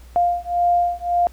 sine beating tone pair, 700 / 701.8 Hz, F5 / F5, +4 / +8 cents, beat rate 1.8 Hz, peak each -19 dBFS, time 0.16-1.27 s, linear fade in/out 0 ms, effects added 60 Hz sine -40 dBFS peak until 1.32 s + pink hiss -52 dBFS RMS until 1.32 s

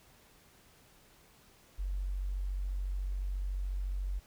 sine tone, 47.01 Hz, F#1, 28 cents sharp, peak -32 dBFS, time 1.78-4.2 s, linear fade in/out 20 ms, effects pink hiss -62 dBFS RMS until 4.26 s

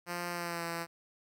5% pulse tone with pitch glide, 174.61 to 168.47 Hz, F3 to E3, 0 to +38 cents, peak -24 dBFS, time 0.06-0.87 s, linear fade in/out 50 ms, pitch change -62 cents, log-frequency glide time 0.31-0.65 s, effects none

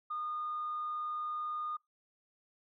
sine tone, 1223 Hz, D#6, 30 cents flat, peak -34 dBFS, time 0.1-1.77 s, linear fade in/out 10 ms, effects noise-tail reverb RT60 0.2 s tail -26 dB re dry + tanh soft clip ceiling -30 dBFS

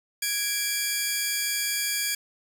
10% pulse tone pair together, 1657.3 / 2349 Hz, G#6 / D7, -4 / 0 cents, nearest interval tritone, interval 604 cents, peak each -21 / -18 dBFS, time 0.22-2.15 s, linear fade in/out 5 ms, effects none

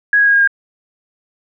sine tone with pitch steps, 1661.2 / 1649.7 / 1638.3 / 1627 / 1615.8 Hz, G#6 / G#6 / G#6 / G#6 / G#6, 0 / -12 / -24 / -36 / -48 cents, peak -8 dBFS, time 0.13-0.475 s, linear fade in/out 2 ms, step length 69 ms, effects none

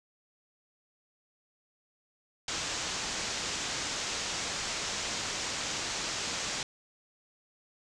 white low-pass noise, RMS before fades -35 dBFS, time 2.48-6.63 s, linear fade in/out 2 ms, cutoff 7400 Hz, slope 48 dB/octave, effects none

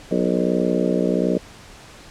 harmonic tone with a mistuned harmonic, 61.2 Hz, B1, 15 cents flat, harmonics 3 / 4 / 5 / 6 / 7 / 8 / 9 / 10, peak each -23 / -24 / -25 / -26 / -26 / -27 / -28 / -28 dBFS, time 0.11-1.38 s, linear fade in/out 5 ms, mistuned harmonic 8, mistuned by -52 cents, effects pink hiss -43 dBFS RMS until 2.1 s + low-pass 8000 Hz 12 dB/octave

